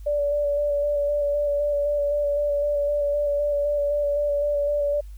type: tone with vibrato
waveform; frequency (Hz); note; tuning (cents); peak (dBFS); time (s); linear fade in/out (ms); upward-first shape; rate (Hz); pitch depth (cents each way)
sine; 580; D5; -22; -20; 0.06-5.01; 10; square; 3.9; 15
effects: added 50 Hz sine -36 dBFS peak until 5.17 s + white hiss -61 dBFS RMS until 5.17 s